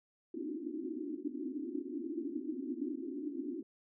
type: band-pass noise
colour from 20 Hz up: pink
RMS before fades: -40 dBFS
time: 0.34-3.63 s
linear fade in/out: 5 ms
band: 250 to 360 Hz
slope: 96 dB/octave
effects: none